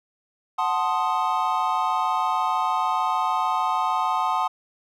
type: chord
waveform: triangle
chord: F# diminished seventh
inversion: none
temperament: equal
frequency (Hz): 740 / 880 / 1046.5 / 1244.5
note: F#5 / A5 / C6 / Eb6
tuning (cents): 0 / 0 / 0 / 0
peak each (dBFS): -25 / -24 / -24 / -25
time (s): 0.58-4.48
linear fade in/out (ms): 10
effects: none